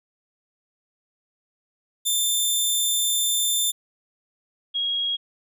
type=tone pair in turn; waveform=15% pulse / sine; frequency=3563 / 3290 Hz; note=A7 / G#7; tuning=+21 / -17 cents; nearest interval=minor second; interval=138 cents; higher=first; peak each=-13 / -22 dBFS; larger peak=first; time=2.05-3.72 / 4.74-5.17 s; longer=first; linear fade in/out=20 ms; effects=none